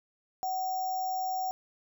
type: tone with sample-and-hold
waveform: sine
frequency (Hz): 750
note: F#5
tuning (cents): +23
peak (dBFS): -29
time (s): 0.43-1.51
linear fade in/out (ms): 0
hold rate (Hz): 6300
effects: none